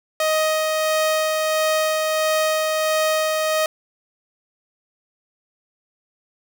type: tone with tremolo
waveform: sawtooth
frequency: 626 Hz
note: D#5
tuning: 10 cents sharp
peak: -13 dBFS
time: 0.2-3.66 s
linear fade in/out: 2 ms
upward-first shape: sine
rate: 1.5 Hz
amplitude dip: 25%
effects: none